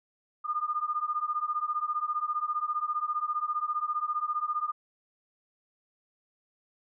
sine beating tone pair, 1208 / 1223 Hz, D6 / D#6, +48 / -30 cents, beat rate 15 Hz, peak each -31 dBFS, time 0.44-4.72 s, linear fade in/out 20 ms, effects none

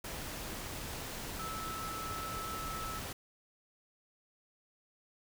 sine tone in noise, 1309 Hz, E6, 13 cents flat, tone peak -40 dBFS, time 1.39-2.99 s, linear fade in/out 5 ms, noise pink, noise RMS -42 dBFS, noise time 0.04-3.13 s, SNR -1 dB, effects none

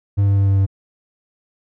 triangle tone with pitch steps, 100 / 99.31 / 98.62 / 97.94 / 97.27 Hz, G2 / G2 / G2 / G2 / G2, +35 / +23 / +11 / -1 / -13 cents, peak -10 dBFS, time 0.17-0.665 s, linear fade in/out 20 ms, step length 99 ms, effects none

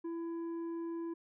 sine tone with tanh clipping, 334.2 Hz, E4, 24 cents sharp, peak -38 dBFS, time 0.04-1.14 s, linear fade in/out 10 ms, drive 6 dB, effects none

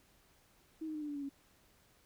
sine tone with pitch steps, 317.8 / 310.7 / 303.8 / 297 / 290.4 / 283.9 / 277.6 Hz, D#4 / D#4 / D#4 / D4 / D4 / C#4 / C#4, +37 / -2 / -41 / +20 / -19 / +41 / +3 cents, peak -38 dBFS, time 0.81-1.293 s, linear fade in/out 10 ms, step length 69 ms, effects pink hiss -68 dBFS RMS until 2.05 s

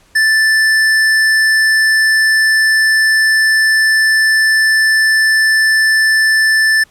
sine tone with tanh clipping, 1760 Hz, A6, in tune, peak -10 dBFS, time 0.15-6.84 s, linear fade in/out 10 ms, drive 18 dB, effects pink hiss -50 dBFS RMS until 6.9 s + low-pass 11000 Hz 12 dB/octave

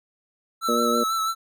square tone with vibrato, 1318.5 Hz, E6, in tune, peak -23 dBFS, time 0.61-1.35 s, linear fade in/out 50 ms, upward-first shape sine, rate 6.1 Hz, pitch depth 29 cents each way
harmonic tone, 118.7 Hz, A#2, 32 cents sharp, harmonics 2 / 3 / 4 / 5, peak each -25 / -29 / -25 / -29 dBFS, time 0.68-1.04 s, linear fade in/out 10 ms
effects none

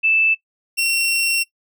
sine / sawtooth tone pair in turn, 2637 / 2727 Hz, E7 / F7, 0 / -42 cents, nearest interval minor second, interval 58 cents, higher second, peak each -13 dBFS, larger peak neither, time 0.03-0.35 / 0.77-1.44 s, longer second, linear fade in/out 20 ms, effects noise-tail reverb RT60 0.1 s tail -18 dB re dry

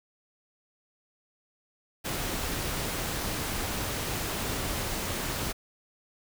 pink noise, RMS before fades -32 dBFS, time 2.04-5.53 s, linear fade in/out 20 ms, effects none

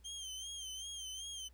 25% pulse tone with vibrato, 3154 Hz, G7, 10 cents sharp, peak -39 dBFS, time 0.04-1.49 s, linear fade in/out 20 ms, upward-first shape sine, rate 2.6 Hz, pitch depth 68 cents each way, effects added 60 Hz sine -59 dBFS peak until 1.53 s + pink hiss -73 dBFS RMS until 1.53 s

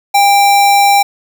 sine tone with sample-and-hold, 805 Hz, G5, 46 cents sharp, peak -5 dBFS, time 0.14-1.03 s, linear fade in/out 10 ms, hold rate 3150 Hz, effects none

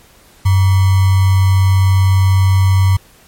sine tone with sample-and-hold, 95.3 Hz, G2, 48 cents flat, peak -7 dBFS, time 0.45-2.97 s, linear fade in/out 10 ms, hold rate 1050 Hz, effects pink hiss -46 dBFS RMS until 3.27 s + MP3 64 kbps

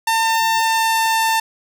sawtooth tone with pitch glide, 902 to 895.3 Hz, A5 to A5, +43 to +30 cents, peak -11 dBFS, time 0.07-1.4 s, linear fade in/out 5 ms, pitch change -13 cents, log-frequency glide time 0.19-1.22 s, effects none

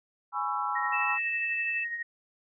sine chord, C# minor seventh, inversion second, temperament just, 831.5 / 997.9 / 1108.7 / 1330.5 Hz, G#5 / B5 / C#6 / E6, +2 / +18 / 0 / +16 cents, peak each -33 / -34 / -35 / -32 dBFS, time 0.32-1.19 s, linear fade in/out 50 ms
sine tone with tremolo, 1871 Hz, A#6, 6 cents sharp, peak -29 dBFS, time 0.75-2.03 s, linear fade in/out 10 ms, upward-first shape triangle, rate 12 Hz, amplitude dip 60%
sine tone, 2634 Hz, E7, 2 cents flat, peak -29 dBFS, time 0.92-1.85 s, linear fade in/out 20 ms
effects none

